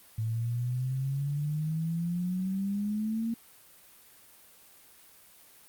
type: exponential sweep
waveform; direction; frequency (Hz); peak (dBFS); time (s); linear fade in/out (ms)
sine; up; 109.7 to 231.8; -28; 0.18-3.34; 5
effects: white hiss -56 dBFS RMS until 5.68 s + Opus 32 kbps